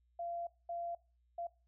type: tone bursts at uneven times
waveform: sine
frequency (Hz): 687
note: F5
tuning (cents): -29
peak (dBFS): -38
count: 3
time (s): 0.19-0.47 / 0.69-0.95 / 1.38-1.47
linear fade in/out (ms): 5
effects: noise-tail reverb RT60 0.3 s tail -20 dB re dry + added 60 Hz sine -70 dBFS peak until 1.67 s